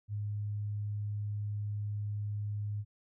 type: tone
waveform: sine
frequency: 103.83 Hz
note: G#2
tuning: in tune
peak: -33 dBFS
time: 0.08-2.85 s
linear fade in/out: 50 ms
effects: none